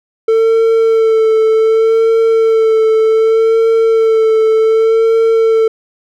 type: tone with vibrato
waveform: triangle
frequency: 446.4 Hz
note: A4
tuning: 25 cents sharp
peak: -5 dBFS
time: 0.28-5.68 s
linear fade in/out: 5 ms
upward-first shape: sine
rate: 0.66 Hz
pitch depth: 22 cents each way
effects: none